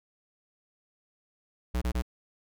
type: tone bursts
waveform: square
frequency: 61.4 Hz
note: B1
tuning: 9 cents flat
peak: -27 dBFS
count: 3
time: 1.74-2.022 s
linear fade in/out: 10 ms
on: 76 ms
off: 27 ms
effects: none